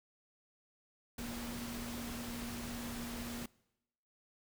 sine tone in noise, 237.5 Hz, A#3, 33 cents sharp, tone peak -43 dBFS, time 1.18-3.46 s, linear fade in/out 5 ms, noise pink, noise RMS -45 dBFS, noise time 1.18-3.46 s, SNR -1 dB, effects noise-tail reverb RT60 0.9 s tail -23 dB re dry

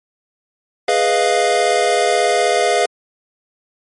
square chord, F half-diminished seventh, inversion first, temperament equal, 415.3 / 493.9 / 622.3 / 698.5 Hz, Ab4 / Cb5 / Eb5 / F5, 0 / 0 / 0 / 0 cents, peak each -20 / -20 / -21 / -17 dBFS, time 0.88-2.86 s, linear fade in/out 5 ms, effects MP3 48 kbps

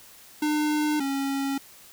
square tone pair in turn, 301.6 / 274.6 Hz, D4 / C#4, +46 / -16 cents, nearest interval major second, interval 162 cents, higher first, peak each -23 / -26 dBFS, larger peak first, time 0.42-1 / 1-1.58 s, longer neither, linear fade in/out 5 ms, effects white hiss -50 dBFS RMS until 1.92 s

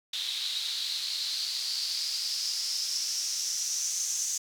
white noise with band-pass filter sweep, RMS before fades -32 dBFS, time 0.13-4.38 s, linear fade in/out 5 ms, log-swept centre 3700 to 6400 Hz, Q 6.2, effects none

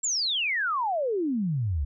sine exponential sweep, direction down, 7600 to 65.4 Hz, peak -24 dBFS, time 0.03-1.85 s, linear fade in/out 10 ms, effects none

